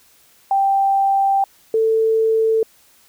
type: tone pair in turn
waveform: sine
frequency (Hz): 785 / 444.8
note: G5 / A4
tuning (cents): +2 / +19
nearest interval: minor seventh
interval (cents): 983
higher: first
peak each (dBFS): -13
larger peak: neither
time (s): 0.51-1.44 / 1.74-2.63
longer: first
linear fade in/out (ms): 2
effects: white hiss -53 dBFS RMS until 3.08 s